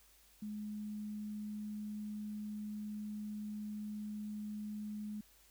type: tone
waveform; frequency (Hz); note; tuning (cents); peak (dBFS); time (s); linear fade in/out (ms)
sine; 210.5; G#3; +24; -40; 0.42-5.21; 5
effects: added 50 Hz sine -70 dBFS peak until 5.5 s + white hiss -66 dBFS RMS until 5.5 s